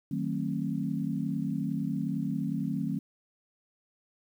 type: chord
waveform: sine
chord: D# diminished seventh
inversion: none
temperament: just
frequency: 155.56 / 186.68 / 224 / 268.8 Hz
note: D#3 / F#3 / A3 / C4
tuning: 0 / +16 / +31 / +47 cents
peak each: -34 dBFS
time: 0.11-2.99 s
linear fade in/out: 5 ms
effects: 10-bit